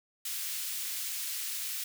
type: high-pass noise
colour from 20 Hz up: white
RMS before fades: -36 dBFS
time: 0.25-1.84 s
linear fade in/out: 5 ms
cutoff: 2200 Hz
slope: 12 dB/octave
effects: none